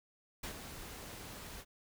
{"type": "noise with ADSR envelope", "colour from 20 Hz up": "pink", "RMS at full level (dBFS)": -41, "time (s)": [0.43, 1.65], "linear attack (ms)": 7, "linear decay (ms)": 99, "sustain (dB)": -7, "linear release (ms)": 50, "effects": []}